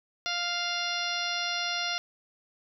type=harmonic tone with a mistuned harmonic; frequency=699 Hz; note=F5; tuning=1 cent sharp; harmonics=1 / 2 / 3 / 4 / 5 / 6 / 7 / 8; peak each=-37 / -35 / -37 / -36 / -36 / -37 / -39 / -38 dBFS; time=0.26-1.98 s; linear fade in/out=0 ms; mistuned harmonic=7; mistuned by=+23 cents; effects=none